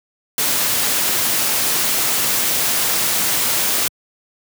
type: noise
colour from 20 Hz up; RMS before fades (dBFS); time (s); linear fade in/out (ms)
white; -18; 0.38-3.88; 2
effects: high-pass 100 Hz 12 dB/octave